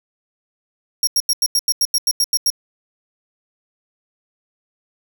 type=tone bursts; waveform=sawtooth; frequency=5588 Hz; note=F8; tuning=in tune; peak=-11 dBFS; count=12; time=1.03-2.502 s; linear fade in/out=2 ms; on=42 ms; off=88 ms; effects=8-bit